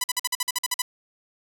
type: tone bursts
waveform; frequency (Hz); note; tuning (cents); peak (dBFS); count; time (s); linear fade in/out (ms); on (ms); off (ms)
5% pulse; 994; B5; +11; -10; 11; 0.01-0.82; 5; 30; 48
effects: none